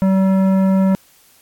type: tone with tanh clipping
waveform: sine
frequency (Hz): 191.2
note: G3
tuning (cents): -43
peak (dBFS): -13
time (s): 0.02-0.95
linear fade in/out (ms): 0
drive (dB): 13
effects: white hiss -51 dBFS RMS until 1.41 s + AAC 64 kbps